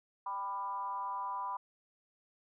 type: tone with frequency modulation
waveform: sine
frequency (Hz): 991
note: B5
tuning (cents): +6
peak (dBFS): -35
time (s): 0.26-1.57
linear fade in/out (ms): 5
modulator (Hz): 201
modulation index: 0.72
effects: none